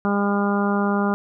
harmonic tone, 201.9 Hz, G#3, 49 cents flat, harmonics 1 / 2 / 3 / 4 / 5 / 6 / 7, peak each -20 / -26 / -30 / -28 / -31 / -29 / -30 dBFS, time 0.05-1.14 s, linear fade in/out 0 ms, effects none

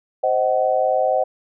sine chord, C diminished, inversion none, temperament just, 523.3 / 627.9 / 753.5 Hz, C5 / Eb5 / Gb5, 0 / +16 / +31 cents, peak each -20 dBFS, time 0.23-1.24 s, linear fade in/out 10 ms, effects none

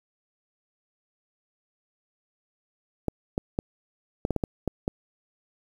clicks, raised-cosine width 2 ms, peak -12 dBFS, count 9, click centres 3.083 / 3.379 / 3.589 / 4.251 / 4.307 / 4.363 / 4.438 / 4.677 / 4.879 s, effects 8-bit

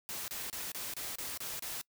white noise bursts, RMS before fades -40 dBFS, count 8, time 0.09-1.813 s, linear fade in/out 0 ms, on 190 ms, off 29 ms, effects noise-tail reverb RT60 0.1 s tail -24 dB re dry

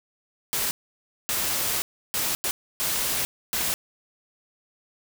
white noise bursts at uneven times, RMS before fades -26 dBFS, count 6, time 0.53-0.71 / 1.29-1.82 / 2.14-2.35 / 2.44-2.51 / 2.8-3.25 / 3.53-3.74 s, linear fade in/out 0 ms, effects none

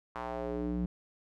square tone with band-pass filter sweep, 60.1 Hz, B1, 46 cents flat, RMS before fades -35 dBFS, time 0.15-0.86 s, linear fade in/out 5 ms, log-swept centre 1100 to 190 Hz, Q 2.2, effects none

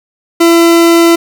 40% pulse tone, 336.4 Hz, E4, 35 cents sharp, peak -3 dBFS, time 0.4-1.16 s, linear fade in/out 10 ms, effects none

